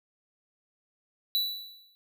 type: tone with exponential decay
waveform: square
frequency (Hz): 3951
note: B7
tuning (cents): 0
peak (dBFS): -23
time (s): 1.35-1.95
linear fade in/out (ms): 0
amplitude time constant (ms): 130
effects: none